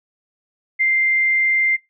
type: tone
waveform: sine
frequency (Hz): 2093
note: C7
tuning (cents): 0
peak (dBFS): -14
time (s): 0.79-1.77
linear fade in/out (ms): 20
effects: noise-tail reverb RT60 0.2 s tail -22 dB re dry